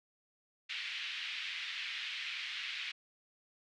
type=band-pass noise; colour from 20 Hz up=pink; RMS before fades=-41 dBFS; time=0.69-2.92 s; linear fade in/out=10 ms; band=2100 to 3600 Hz; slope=24 dB/octave; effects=none